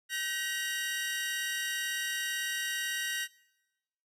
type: tone cluster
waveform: sawtooth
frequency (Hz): 1540 / 1900 / 2831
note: G6 / A#6 / F7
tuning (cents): -31 / +33 / +23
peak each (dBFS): -34 / -31 / -36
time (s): 0.09-3.28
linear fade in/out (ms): 50
effects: noise-tail reverb RT60 1.0 s tail -22 dB re dry + resampled to 32000 Hz